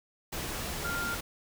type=tone in noise; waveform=sine; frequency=1396.9 Hz; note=F6; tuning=in tune; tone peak=-32 dBFS; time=0.84-1.15 s; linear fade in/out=10 ms; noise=pink; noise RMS=-36 dBFS; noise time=0.32-1.21 s; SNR=+1 dB; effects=none